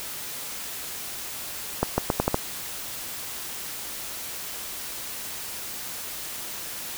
accelerating click train, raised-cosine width 1 ms, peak -6 dBFS, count 6, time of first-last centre 1.83-2.344 s, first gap 150 ms, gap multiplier 0.81, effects white hiss -35 dBFS RMS until 6.97 s

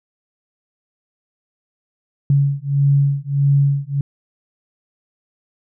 sine beating tone pair, 139.7 / 141.3 Hz, C#3 / C#3, +14 / +34 cents, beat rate 1.6 Hz, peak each -16 dBFS, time 2.3-4.01 s, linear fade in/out 2 ms, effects none

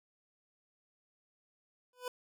25% pulse tone with exponential growth, 498.2 Hz, B4, 15 cents sharp, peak -30 dBFS, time 1.93-2.08 s, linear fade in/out 2 ms, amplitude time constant 31 ms, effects none

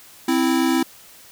square tone pair together, 261 / 328.9 Hz, C4 / E4, -4 / -4 cents, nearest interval major third, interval 400 cents, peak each -20 / -20 dBFS, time 0.28-0.83 s, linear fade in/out 5 ms, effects white hiss -46 dBFS RMS until 1.31 s

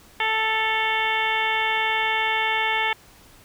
harmonic tone with a mistuned harmonic, 440.1 Hz, A4, in tune, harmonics 1 / 2 / 3 / 4 / 5 / 6 / 7 / 8, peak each -34 / -25 / -32 / -27 / -25 / -32 / -32 / -33 dBFS, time 0.2-2.93 s, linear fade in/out 2 ms, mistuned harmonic 6, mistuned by +66 cents, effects pink hiss -51 dBFS RMS until 3.44 s

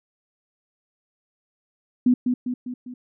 sine tone with echo, 248.7 Hz, B3, 12 cents sharp, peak -13 dBFS, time 2.06-2.14 s, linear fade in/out 5 ms, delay 200 ms, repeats 4, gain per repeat -5 dB, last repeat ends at 2.94 s, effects none

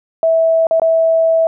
sine tone with dropouts, 653 Hz, E5, 17 cents flat, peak -9 dBFS, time 0.23-1.47 s, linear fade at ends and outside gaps 1 ms, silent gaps 0.669-0.71 / 0.798-0.818 s, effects none

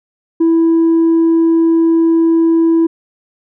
triangle tone with tanh clipping, 329.6 Hz, E4, in tune, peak -8 dBFS, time 0.4-2.87 s, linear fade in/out 10 ms, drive 6 dB, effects none

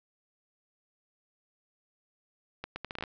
accelerating click train, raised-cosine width 0.3 ms, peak -20 dBFS, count 9, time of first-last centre 2.64-3.038 s, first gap 120 ms, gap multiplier 0.72, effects low-pass 5000 Hz 12 dB/octave

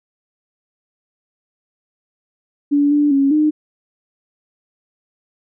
sine tone with pitch steps, 287.5 / 293 / 275.9 / 304.5 Hz, D4 / D4 / C#4 / D#4, -37 / -4 / -8 / -37 cents, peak -11 dBFS, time 2.71-3.51 s, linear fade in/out 20 ms, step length 200 ms, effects none

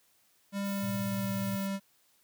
square tone with pitch glide, 199.1 to 196.02 Hz, G3 to G3, +27 to 0 cents, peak -32 dBFS, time 0.52-1.8 s, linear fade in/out 50 ms, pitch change -27 cents, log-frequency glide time 0.64-1.31 s
violet noise, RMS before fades -45 dBFS, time 0.64-1.68 s, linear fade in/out 20 ms
sine tone with tremolo, 116.54 Hz, A#2, in tune, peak -34 dBFS, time 0.82-1.57 s, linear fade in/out 20 ms, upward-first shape sine, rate 17 Hz, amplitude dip 55%
effects white hiss -68 dBFS RMS until 2.23 s + high-pass 60 Hz 12 dB/octave

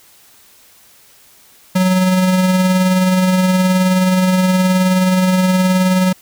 square tone with tremolo, 185 Hz, F#3, in tune, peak -10 dBFS, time 1.75-6.13 s, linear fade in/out 10 ms, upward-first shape sine, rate 19 Hz, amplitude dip 30%, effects white hiss -47 dBFS RMS until 6.21 s

